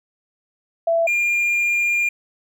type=tone pair in turn; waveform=sine / triangle; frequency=667 / 2405 Hz; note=E5 / D7; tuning=+20 / +41 cents; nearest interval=octave + minor seventh; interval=2221 cents; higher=second; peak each=-15 dBFS; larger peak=neither; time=0.87-1.07 / 1.07-2.09 s; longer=second; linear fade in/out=5 ms; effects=none